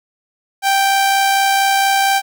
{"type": "tone with amplitude modulation", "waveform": "sawtooth", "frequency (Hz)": 784, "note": "G5", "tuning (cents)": 0, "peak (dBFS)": -7, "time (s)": [0.62, 2.22], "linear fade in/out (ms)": 50, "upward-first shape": "sine", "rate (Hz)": 64.3, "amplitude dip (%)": 25, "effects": []}